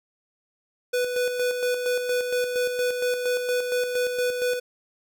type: tone with tremolo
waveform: square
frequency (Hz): 494.8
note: B4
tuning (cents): +3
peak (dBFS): -22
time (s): 0.93-4.6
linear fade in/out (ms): 10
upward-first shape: square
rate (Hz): 4.3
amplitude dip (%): 45
effects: none